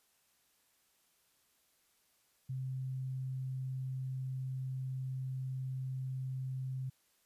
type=tone; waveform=sine; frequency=130.81 Hz; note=C3; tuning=in tune; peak=-36 dBFS; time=2.49-6.9 s; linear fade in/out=10 ms; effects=white hiss -73 dBFS RMS until 7.25 s + resampled to 32000 Hz